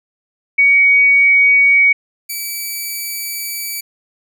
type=tone pair in turn; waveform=sine / 5% pulse; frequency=2249 / 2302 Hz; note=C#7 / D7; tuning=+24 / -35 cents; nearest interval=unison; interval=41 cents; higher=second; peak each=-7 / -12 dBFS; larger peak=first; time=0.58-1.93 / 2.29-3.81 s; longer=second; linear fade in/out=10 ms; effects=none